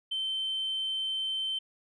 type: tone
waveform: sine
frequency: 3095 Hz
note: G7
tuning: 23 cents flat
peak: -28 dBFS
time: 0.11-1.59 s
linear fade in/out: 10 ms
effects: tanh soft clip ceiling -26 dBFS